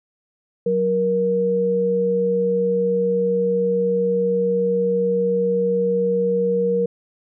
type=tone pair together; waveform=sine; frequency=185 / 472.1 Hz; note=F#3 / A#4; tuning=0 / +22 cents; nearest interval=octave + major third; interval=1622 cents; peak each=-24 / -17 dBFS; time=0.66-6.86 s; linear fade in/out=5 ms; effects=none